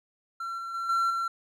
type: tone with level steps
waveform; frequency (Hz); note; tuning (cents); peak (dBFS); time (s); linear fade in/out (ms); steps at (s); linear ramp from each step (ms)
triangle; 1358; F6; -49; -30 / -32 / -28 / -21 / -25; 0.4-1.28; 5; 0.58 / 0.74 / 0.89 / 1.1; 5
effects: none